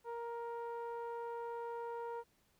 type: tone with low-pass filter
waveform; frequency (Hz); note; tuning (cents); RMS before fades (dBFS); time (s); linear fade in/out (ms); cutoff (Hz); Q
sawtooth; 468.4; A#4; +8; -43; 0.04-2.24; 50; 960; 2
effects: pink hiss -74 dBFS RMS until 2.59 s